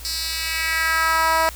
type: tone with high-pass filter sweep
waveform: 10% pulse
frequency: 323.7 Hz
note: E4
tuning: 31 cents flat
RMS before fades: -21 dBFS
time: 0.05-1.49 s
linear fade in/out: 0 ms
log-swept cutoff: 4900 to 730 Hz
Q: 2
effects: added 60 Hz sine -36 dBFS peak until 1.55 s + white hiss -40 dBFS RMS until 1.55 s